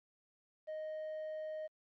triangle tone with quantisation, 622 Hz, D#5, 1 cent flat, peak -38 dBFS, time 0.67-1.68 s, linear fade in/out 20 ms, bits 11, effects low-pass 3000 Hz 12 dB/octave + Opus 48 kbps

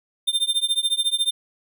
square tone with tremolo, 3600 Hz, A7, 39 cents sharp, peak -16 dBFS, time 0.27-1.31 s, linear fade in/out 10 ms, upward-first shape triangle, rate 14 Hz, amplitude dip 100%, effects none

